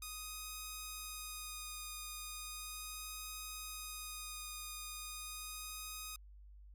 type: tone with vibrato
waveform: 5% pulse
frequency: 1242 Hz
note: D#6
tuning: 3 cents flat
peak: -33 dBFS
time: 0.02-6.16 s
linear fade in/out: 2 ms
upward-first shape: sine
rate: 0.37 Hz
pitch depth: 15 cents each way
effects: added 50 Hz sine -54 dBFS peak until 6.74 s